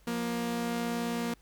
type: tone pair together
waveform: sawtooth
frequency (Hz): 176.6 / 235.7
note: F3 / A#3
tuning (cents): +20 / +19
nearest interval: perfect fourth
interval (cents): 499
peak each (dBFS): -34 / -27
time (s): 0.07-1.34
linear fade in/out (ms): 5
effects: added 50 Hz sine -59 dBFS peak until 1.41 s + pink hiss -65 dBFS RMS until 1.41 s